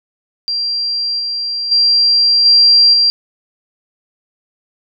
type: tone with level steps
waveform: sine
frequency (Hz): 4740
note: D8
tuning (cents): +15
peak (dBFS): -15 / -17 / -8 / -5 / -8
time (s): 0.48-3.1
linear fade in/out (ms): 0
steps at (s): 1.19 / 1.71 / 2.45 / 2.93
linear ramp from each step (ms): 10
effects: none